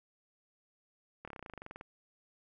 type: slowing click train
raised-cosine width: 0.5 ms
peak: -30 dBFS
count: 16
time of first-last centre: 1.25-1.811 s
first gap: 26 ms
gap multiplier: 1.05
effects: none